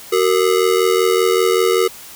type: ring-modulated tone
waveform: square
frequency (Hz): 418.3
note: G#4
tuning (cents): +12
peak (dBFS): -10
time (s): 0.12-1.88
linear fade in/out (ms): 10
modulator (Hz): 42.6
effects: white hiss -37 dBFS RMS until 2.15 s